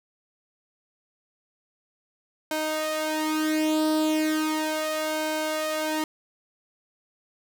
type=tone with flanger; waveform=sawtooth; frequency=310.7 Hz; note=D#4; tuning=2 cents flat; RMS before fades=-26 dBFS; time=2.51-6.04 s; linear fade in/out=2 ms; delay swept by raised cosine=1.3 to 3 ms; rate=0.36 Hz; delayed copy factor=+0.75; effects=none